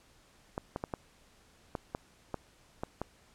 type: clicks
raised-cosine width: 1 ms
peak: -20 dBFS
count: 9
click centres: 0.579 / 0.761 / 0.839 / 0.938 / 1.752 / 1.949 / 2.343 / 2.835 / 3.016 s
effects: pink hiss -63 dBFS RMS until 3.34 s + low-pass 10000 Hz 12 dB/octave